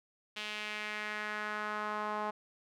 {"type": "tone with band-pass filter sweep", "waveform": "sawtooth", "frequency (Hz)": 211.3, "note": "G#3", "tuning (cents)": 30, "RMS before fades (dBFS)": -38, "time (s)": [0.36, 2.31], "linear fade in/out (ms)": 10, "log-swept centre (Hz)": [3000, 940], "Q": 2.2, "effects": []}